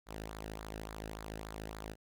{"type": "tone with flanger", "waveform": "sawtooth", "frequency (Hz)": 53.6, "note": "A1", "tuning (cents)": -45, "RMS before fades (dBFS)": -45, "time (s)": [0.06, 1.96], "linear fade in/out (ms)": 50, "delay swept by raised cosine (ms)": [0.34, 0.94], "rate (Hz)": 3.5, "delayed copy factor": -0.65, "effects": []}